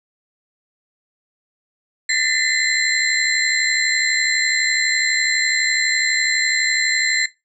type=tone cluster; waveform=sine; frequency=1781 / 2005 / 2077 / 4102 / 7400 Hz; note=A6 / B6 / C7 / C8 / A#8; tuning=+21 / +26 / -13 / -35 / -14 cents; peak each=-23 dBFS; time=2.09-7.26 s; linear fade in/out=5 ms; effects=noise-tail reverb RT60 0.2 s tail -18 dB re dry